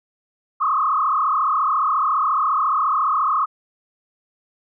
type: tone with frequency modulation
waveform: sine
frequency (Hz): 1174.7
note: D6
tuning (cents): 0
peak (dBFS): -16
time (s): 0.6-3.46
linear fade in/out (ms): 20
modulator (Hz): 34.4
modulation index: 3.2
effects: none